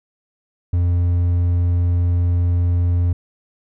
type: tone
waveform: triangle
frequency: 87.5 Hz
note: F2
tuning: 4 cents sharp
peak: -12 dBFS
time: 0.73-3.13 s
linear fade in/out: 5 ms
effects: none